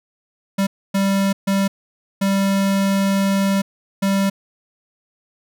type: tone bursts at uneven times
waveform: square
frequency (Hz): 196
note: G3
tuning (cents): 0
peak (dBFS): -16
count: 5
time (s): 0.58-0.67 / 0.94-1.33 / 1.47-1.68 / 2.21-3.62 / 4.02-4.3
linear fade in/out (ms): 10
effects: none